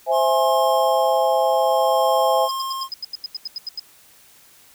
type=chord; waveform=sine; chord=C augmented; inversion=none; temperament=equal; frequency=523.3 / 659.3 / 830.6 Hz; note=C5 / E5 / G#5; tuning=0 / 0 / 0 cents; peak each=-20 dBFS; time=0.06-2.49 s; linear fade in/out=50 ms
type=tone with tremolo; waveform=square; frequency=1067 Hz; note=C6; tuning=34 cents sharp; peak=-23 dBFS; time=0.11-2.89 s; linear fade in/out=50 ms; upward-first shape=sine; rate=0.59 Hz; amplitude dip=45%
type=tone bursts; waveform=sine; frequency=5040 Hz; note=D#8; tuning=21 cents sharp; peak=-25 dBFS; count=13; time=2.49-3.796 s; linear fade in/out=2 ms; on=22 ms; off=85 ms
effects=white hiss -51 dBFS RMS until 4.74 s